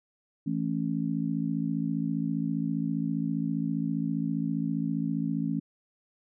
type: chord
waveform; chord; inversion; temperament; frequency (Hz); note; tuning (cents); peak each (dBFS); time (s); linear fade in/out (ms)
sine; A major; second; just; 165 / 220 / 275; E3 / A3 / C#4; +2 / 0 / -14; -31; 0.46-5.6; 10
effects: none